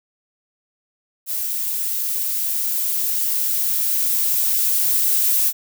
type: noise with level ramp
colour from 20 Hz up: violet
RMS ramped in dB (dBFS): -24 to -17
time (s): 1.26-5.53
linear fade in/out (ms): 50
effects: none